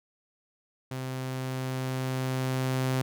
sawtooth tone with level ramp, 130.1 Hz, C3, 9 cents flat, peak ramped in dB -29 to -21 dBFS, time 0.91-3.02 s, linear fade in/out 5 ms, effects none

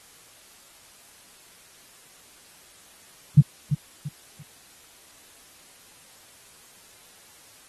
sine tone with echo, 146.8 Hz, D3, in tune, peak -7 dBFS, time 3.37-3.41 s, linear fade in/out 10 ms, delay 340 ms, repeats 3, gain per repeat -10 dB, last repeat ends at 4.43 s, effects white hiss -52 dBFS RMS until 7.68 s + AAC 32 kbps

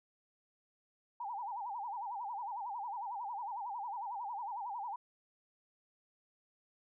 sine tone with vibrato, 880 Hz, A5, in tune, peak -38 dBFS, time 1.2-4.96 s, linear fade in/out 5 ms, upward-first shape sine, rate 11 Hz, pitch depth 200 cents each way, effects none

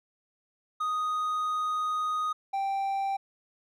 triangle tone pair in turn, 1244.5 / 784 Hz, D#6 / G5, 0 / 0 cents, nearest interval minor sixth, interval 800 cents, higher first, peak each -25 dBFS, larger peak neither, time 0.8-2.33 / 2.53-3.17 s, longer first, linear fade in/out 10 ms, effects none

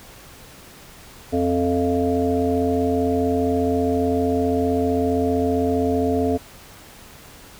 harmonic tone with a mistuned harmonic, 87.8 Hz, F2, 10 cents sharp, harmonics 1 / 3 / 5 / 7 / 8, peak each -27 / -21 / -22 / -29 / -26 dBFS, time 1.32-6.38 s, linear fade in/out 20 ms, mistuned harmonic 8, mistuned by -31 cents, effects pink hiss -44 dBFS RMS until 7.59 s

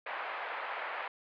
pink band-pass noise, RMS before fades -39 dBFS, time 0.06-1.08 s, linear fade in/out 5 ms, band 630 to 2400 Hz, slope 24 dB/octave, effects resampled to 11025 Hz

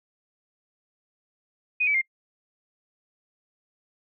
sine tone with pitch steps, 2489 / 2296 / 2117 Hz, D#7 / D7 / C7, 0 / -40 / +20 cents, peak -20 dBFS, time 1.8-2.016 s, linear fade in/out 10 ms, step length 72 ms, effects noise-tail reverb RT60 0.1 s tail -26 dB re dry

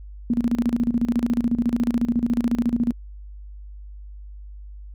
sine tone with tremolo, 237.2 Hz, A#3, 30 cents sharp, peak -16 dBFS, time 0.3-2.92 s, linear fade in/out 2 ms, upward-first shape square, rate 14 Hz, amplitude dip 80%, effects added 50 Hz sine -36 dBFS peak until 4.94 s

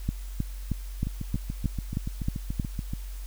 two click trains, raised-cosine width 5 ms, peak -19 / -14 dBFS, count 14 / 9, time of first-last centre 1.07-2.935 / 0.09-2.598 s, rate 6.97 / 3.19 Hz, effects added 46 Hz sine -34 dBFS peak until 3.26 s + white hiss -51 dBFS RMS until 3.26 s

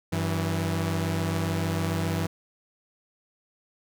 sawtooth tone pair together, 95.3 / 163.66 Hz, G2 / E3, -48 / -12 cents, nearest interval major sixth, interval 936 cents, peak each -24 dBFS, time 0.12-2.27 s, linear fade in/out 10 ms, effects none

